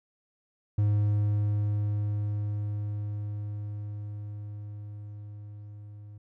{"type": "tone with level ramp", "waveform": "triangle", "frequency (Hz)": 103.9, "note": "G#2", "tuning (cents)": 1, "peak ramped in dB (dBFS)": [-19, -41], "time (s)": [0.78, 6.18], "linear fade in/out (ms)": 5, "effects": []}